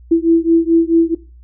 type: beating tone pair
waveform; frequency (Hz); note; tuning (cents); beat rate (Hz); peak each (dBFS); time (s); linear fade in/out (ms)
sine; 329.6 / 334.2; E4 / E4; 0 / +24; 4.6; -12; 0.11-1.15; 10
effects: noise-tail reverb RT60 0.3 s tail -17 dB re dry + added 60 Hz sine -38 dBFS peak until 1.43 s